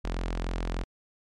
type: tone with notch filter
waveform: sawtooth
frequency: 43.33 Hz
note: F1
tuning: 13 cents flat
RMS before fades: -31 dBFS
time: 0.04-0.84 s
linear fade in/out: 10 ms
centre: 110 Hz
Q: 1.1
effects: low-pass 6000 Hz 12 dB/octave + MP3 64 kbps